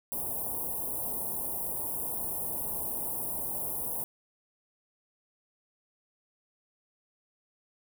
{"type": "band-stop noise", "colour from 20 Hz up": "white", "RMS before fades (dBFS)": -34, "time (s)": [0.12, 4.04], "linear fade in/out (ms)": 0, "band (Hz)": [970, 9600], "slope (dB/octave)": 48, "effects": []}